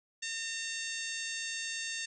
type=harmonic tone; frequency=909 Hz; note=A#5; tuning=44 cents flat; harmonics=2 / 3 / 4 / 5 / 6 / 7 / 8 / 9; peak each=-41 / -42 / -43 / -45 / -48 / -43 / -46 / -49 dBFS; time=0.22-2.06 s; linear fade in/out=10 ms; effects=none